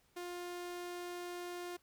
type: tone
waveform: sawtooth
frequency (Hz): 353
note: F4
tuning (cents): +19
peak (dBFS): -38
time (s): 0.16-1.77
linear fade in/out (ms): 10
effects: pink hiss -72 dBFS RMS until 1.82 s